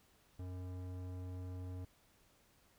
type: tone with low-pass filter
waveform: square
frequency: 91.3 Hz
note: F#2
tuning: 23 cents flat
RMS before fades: -45 dBFS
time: 0.39-1.85 s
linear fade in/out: 5 ms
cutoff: 740 Hz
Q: 0.55
effects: pink hiss -70 dBFS RMS until 2.78 s